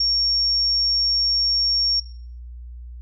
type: tone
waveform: sine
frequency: 5520 Hz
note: F8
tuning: 21 cents flat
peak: -17 dBFS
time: 0-2 s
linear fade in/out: 5 ms
effects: noise-tail reverb RT60 0.5 s tail -17 dB re dry + added 60 Hz sine -34 dBFS peak until 3.01 s